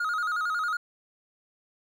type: tone with vibrato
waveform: triangle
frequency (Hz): 1343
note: E6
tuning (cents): +32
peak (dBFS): -24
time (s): 0-0.77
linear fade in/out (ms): 5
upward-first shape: square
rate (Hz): 11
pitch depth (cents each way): 100
effects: none